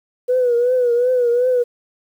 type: tone with vibrato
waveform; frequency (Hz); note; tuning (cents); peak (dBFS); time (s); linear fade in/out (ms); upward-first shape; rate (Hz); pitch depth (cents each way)
sine; 490.9; B4; -10; -12; 0.28-1.64; 20; triangle; 2.7; 80
effects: tanh soft clip ceiling -8 dBFS + 8-bit